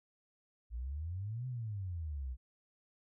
sine exponential two-way sweep, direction up then down, 55 to 130 to 60.2 Hz, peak -37 dBFS, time 0.7-2.37 s, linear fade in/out 50 ms, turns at 1.47 s, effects none

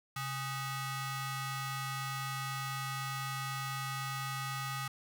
sawtooth ring-modulated tone, 688 Hz, F5, 26 cents flat, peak -29 dBFS, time 0.16-4.88 s, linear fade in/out 5 ms, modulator 555 Hz, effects none

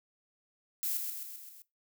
violet noise with echo, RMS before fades -33 dBFS, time 0.83-0.97 s, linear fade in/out 0 ms, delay 130 ms, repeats 5, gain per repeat -4 dB, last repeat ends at 1.62 s, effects noise-tail reverb RT60 0.2 s tail -19 dB re dry

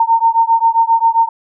sine beating tone pair, 910 / 917.5 Hz, A#5 / A#5, -42 / -28 cents, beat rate 7.5 Hz, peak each -12 dBFS, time 0-1.29 s, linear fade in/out 5 ms, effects none

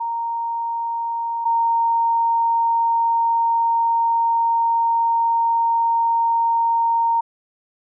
sine tone pair in turn, 928 / 924.1 Hz, A#5 / A#5, -8 / -15 cents, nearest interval unison, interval 7 cents, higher first, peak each -21 / -15 dBFS, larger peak second, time 0-1.45 / 1.45-7.21 s, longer second, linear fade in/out 10 ms, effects none

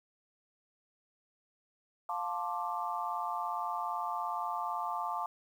sine chord, D minor seventh, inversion first, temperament just, 704.8 / 881 / 1057.2 / 1174.7 Hz, F5 / A5 / C6 / D6, +16 / +2 / +18 / 0 cents, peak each -39 / -37 / -40 / -38 dBFS, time 2.09-5.26 s, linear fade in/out 2 ms, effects 10-bit

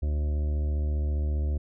harmonic tone with a mistuned harmonic, 74.9 Hz, D2, 35 cents sharp, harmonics 1 / 2 / 3 / 4 / 5 / 7 / 8 / 9, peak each -24 / -42 / -43 / -45 / -45 / -48 / -52 / -54 dBFS, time 0.02-1.58 s, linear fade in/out 10 ms, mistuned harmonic 1, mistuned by -56 cents, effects none

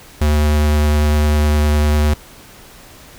square tone with vibrato, 74.9 Hz, D2, 35 cents sharp, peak -12 dBFS, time 0.21-2.14 s, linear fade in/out 5 ms, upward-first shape sine, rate 9.9 Hz, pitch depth 11 cents each way, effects pink hiss -41 dBFS RMS until 3.18 s

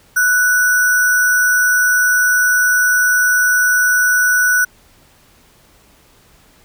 sine tone with sample-and-hold, 1480 Hz, F#6, in tune, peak -10 dBFS, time 0.16-4.65 s, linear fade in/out 10 ms, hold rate 7350 Hz, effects pink hiss -50 dBFS RMS until 6.64 s

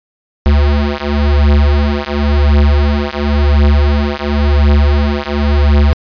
square beating tone pair, 71.8 / 72.74 Hz, D2 / D2, -39 / -16 cents, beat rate 0.94 Hz, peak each -12 dBFS, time 0.46-5.93 s, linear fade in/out 0 ms, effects resampled to 11025 Hz

